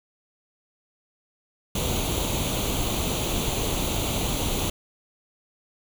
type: noise with comb filter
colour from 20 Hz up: pink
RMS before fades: -26 dBFS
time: 1.75-4.7 s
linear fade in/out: 5 ms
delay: 0.29 ms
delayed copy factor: +0.7
effects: none